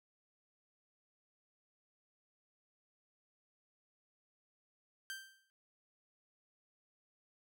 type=tone with exponential decay; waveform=sawtooth; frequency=1568 Hz; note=G6; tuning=in tune; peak=-36 dBFS; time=5.1-5.5 s; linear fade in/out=0 ms; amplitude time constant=85 ms; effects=none